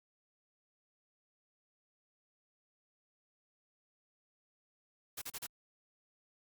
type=noise bursts; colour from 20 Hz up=white; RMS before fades=-42 dBFS; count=4; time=5.17-5.468 s; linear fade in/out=10 ms; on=49 ms; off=34 ms; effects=Opus 48 kbps